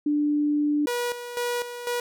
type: tone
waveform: sine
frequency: 295.1 Hz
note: D4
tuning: 8 cents sharp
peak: -20 dBFS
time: 0.06-0.86 s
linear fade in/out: 5 ms
type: tone with tremolo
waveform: sawtooth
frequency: 483.8 Hz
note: B4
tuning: 36 cents flat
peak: -21 dBFS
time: 0.87-2 s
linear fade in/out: 2 ms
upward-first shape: square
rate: 2 Hz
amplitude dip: 65%
effects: none